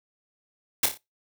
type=noise with echo; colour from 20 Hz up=white; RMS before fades=-20 dBFS; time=0.83-0.86 s; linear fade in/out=5 ms; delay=29 ms; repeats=4; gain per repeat=-7 dB; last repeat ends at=0.976 s; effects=noise-tail reverb RT60 0.2 s tail -21 dB re dry